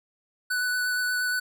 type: tone with vibrato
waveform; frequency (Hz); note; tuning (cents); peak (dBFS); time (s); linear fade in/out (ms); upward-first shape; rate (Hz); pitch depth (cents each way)
square; 1489; F#6; +11; -25; 0.5-1.4; 10; sine; 8.5; 12
effects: none